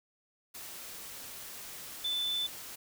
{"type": "tone in noise", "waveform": "sine", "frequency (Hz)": 3514, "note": "A7", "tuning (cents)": -3, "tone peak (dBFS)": -30, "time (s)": [2.04, 2.47], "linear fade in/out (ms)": 10, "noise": "white", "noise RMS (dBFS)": -45, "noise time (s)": [0.54, 2.76], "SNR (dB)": 12, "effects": []}